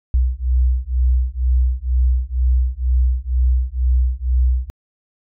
sine beating tone pair, 61.74 / 63.84 Hz, B1 / C2, 0 / -42 cents, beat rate 2.1 Hz, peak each -16 dBFS, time 0.14-4.7 s, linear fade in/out 0 ms, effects tanh soft clip ceiling -7 dBFS

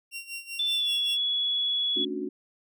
sawtooth tone with tremolo, 2751 Hz, F7, 27 cents flat, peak -30 dBFS, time 0.11-1.18 s, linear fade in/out 50 ms, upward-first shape sine, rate 5.2 Hz, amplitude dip 80%
sine tone with pitch glide, 3520 to 3382 Hz, A7 to G#7, 0 to +31 cents, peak -24 dBFS, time 0.59-2.05 s, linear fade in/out 5 ms, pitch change -69 cents, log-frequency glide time 0.74-0.93 s
sine chord, D major seventh, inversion second, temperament just, 220.2 / 275.3 / 293.7 / 367.1 Hz, A3 / C#4 / D4 / F#4, +2 / -12 / 0 / -14 cents, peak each -38 / -35 / -35 / -33 dBFS, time 1.96-2.29 s, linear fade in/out 10 ms
effects none

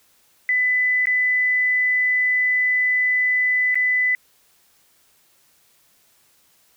sine tone with dropouts, 2000 Hz, B6, 21 cents sharp, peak -16 dBFS, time 0.49-4.15 s, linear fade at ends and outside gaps 1 ms, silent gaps 1.056-1.07 / 3.745-3.755 s, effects white hiss -59 dBFS RMS until 6.76 s

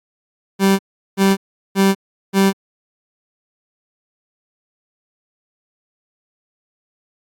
30% pulse tone bursts, 194.6 Hz, G3, 12 cents flat, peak -8 dBFS, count 4, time 0.59-2.53 s, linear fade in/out 50 ms, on 200 ms, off 380 ms, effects AAC 64 kbps

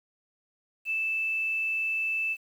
sine tone, 2637 Hz, E7, in tune, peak -26 dBFS, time 0.85-2.37 s, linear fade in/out 50 ms, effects 9-bit

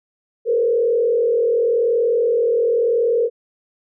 sine tone with frequency modulation, 468 Hz, A#4, 7 cents sharp, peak -14 dBFS, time 0.45-3.3 s, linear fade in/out 50 ms, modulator 40.9 Hz, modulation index 0.87, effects none

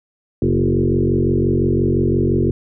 sine tone with frequency modulation, 237.6 Hz, A#3, 33 cents sharp, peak -13 dBFS, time 0.42-2.51 s, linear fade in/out 2 ms, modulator 45.8 Hz, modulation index 3.8, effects none

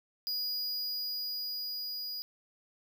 square tone with level ramp, 4900 Hz, D#8, 27 cents flat, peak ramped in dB -32 to -37 dBFS, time 0.27-2.22 s, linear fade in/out 0 ms, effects none

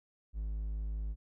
triangle tone, 52.7 Hz, G#1, 26 cents sharp, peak -32 dBFS, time 0.33-1.16 s, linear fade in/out 50 ms, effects none

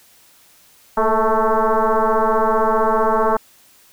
sine tone with frequency modulation, 227.7 Hz, A#3, 40 cents flat, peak -13 dBFS, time 0.97-3.37 s, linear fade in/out 5 ms, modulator 220 Hz, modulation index 4.9, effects white hiss -51 dBFS RMS until 3.92 s

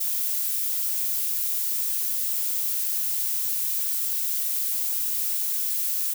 violet noise, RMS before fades -26 dBFS, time 0-6.14 s, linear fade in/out 10 ms, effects none

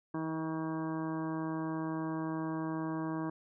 harmonic tone with a mistuned harmonic, 159.5 Hz, D#3, 43 cents sharp, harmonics 1 / 2 / 3 / 4 / 5 / 6 / 7 / 8 / 9 / 10, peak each -40 / -35 / -49 / -46 / -50 / -45 / -46 / -58 / -58 / -51 dBFS, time 0.14-3.3 s, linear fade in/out 5 ms, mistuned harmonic 1, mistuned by +25 cents, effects none

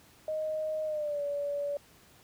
sine tone with pitch glide, 622.3 to 574 Hz, D#5 to D5, 0 to -40 cents, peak -30 dBFS, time 0.28-1.77 s, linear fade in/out 2 ms, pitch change -140 cents, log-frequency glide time 0.85-1.22 s, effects pink hiss -59 dBFS RMS until 2.23 s + high-pass 60 Hz 12 dB/octave

